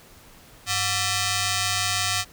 5% pulse ring-modulated tone, 626 Hz, D#5, 10 cents sharp, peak -8 dBFS, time 0.66-2.25 s, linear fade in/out 50 ms, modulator 529 Hz, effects pink hiss -50 dBFS RMS until 2.32 s

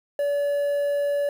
triangle tone with quantisation, 573 Hz, D5, 43 cents flat, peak -19 dBFS, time 0.19-1.29 s, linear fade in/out 2 ms, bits 8, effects none

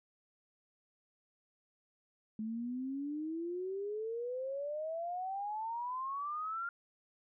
sine exponential sweep, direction up, 214.4 to 1408 Hz, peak -36 dBFS, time 2.39-6.69 s, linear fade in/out 2 ms, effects none

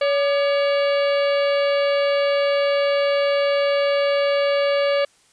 harmonic tone with a mistuned harmonic, 565 Hz, C#5, 33 cents sharp, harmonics 1 / 2 / 3 / 4 / 5 / 6 / 7 / 8, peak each -17 / -29 / -31 / -30 / -32 / -36 / -39 / -36 dBFS, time 0.01-5.05 s, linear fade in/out 5 ms, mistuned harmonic 2, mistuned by +97 cents, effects white hiss -57 dBFS RMS until 5.32 s + resampled to 22050 Hz

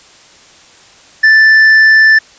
sine tone with tanh clipping, 1762 Hz, A6, 2 cents sharp, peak -4 dBFS, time 1.23-2.19 s, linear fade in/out 10 ms, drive 5 dB, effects white hiss -41 dBFS RMS until 2.38 s + resampled to 16000 Hz

